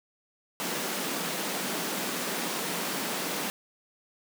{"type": "high-pass noise", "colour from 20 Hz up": "pink", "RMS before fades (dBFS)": -32, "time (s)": [0.6, 3.5], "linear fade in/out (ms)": 0, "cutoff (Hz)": 170, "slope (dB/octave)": 48, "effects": []}